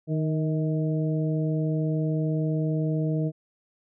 harmonic tone with a mistuned harmonic, 155.56 Hz, D#3, in tune, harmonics 1 / 2 / 3 / 4, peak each -24 / -30 / -34 / -36 dBFS, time 0.07-3.32 s, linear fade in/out 50 ms, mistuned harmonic 4, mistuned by +38 cents, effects none

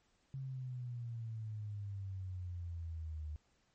sine exponential sweep, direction down, 135.8 to 75.1 Hz, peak -40 dBFS, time 0.34-3.36 s, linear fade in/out 0 ms, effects pink hiss -75 dBFS RMS until 3.74 s + MP3 32 kbps

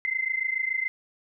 sine tone pair together, 2056 / 2083 Hz, C7 / C7, -31 / -8 cents, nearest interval unison, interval 23 cents, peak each -28 dBFS, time 0.05-0.88 s, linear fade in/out 0 ms, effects none

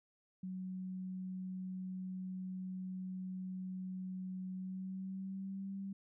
sine tone with pitch glide, 185.9 to 195.37 Hz, F#3 to G3, +8 to -6 cents, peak -40 dBFS, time 0.43-5.93 s, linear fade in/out 5 ms, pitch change +86 cents, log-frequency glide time 4.53-5.74 s, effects none

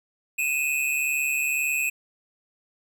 square tone pair together, 2495 / 2637 Hz, D#7 / E7, +4 / 0 cents, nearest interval minor second, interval 96 cents, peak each -26 / -27 dBFS, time 0.38-1.9 s, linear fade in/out 10 ms, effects none

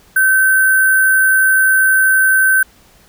sine tone with sample-and-hold, 1539 Hz, G6, 32 cents flat, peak -8 dBFS, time 0.16-2.63 s, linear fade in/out 5 ms, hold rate 11025 Hz, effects pink hiss -48 dBFS RMS until 3.08 s

